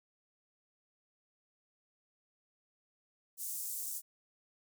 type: high-pass noise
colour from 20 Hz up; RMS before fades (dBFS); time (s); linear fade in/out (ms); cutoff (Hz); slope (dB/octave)
pink; -40; 3.37-4.02; 50; 7400; 24
effects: none